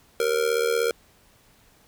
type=tone with amplitude modulation; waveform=square; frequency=466.2 Hz; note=A#4; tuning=in tune; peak=-18 dBFS; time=0.2-0.91 s; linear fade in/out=2 ms; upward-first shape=sine; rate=76.5 Hz; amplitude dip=80%; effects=pink hiss -58 dBFS RMS until 1.87 s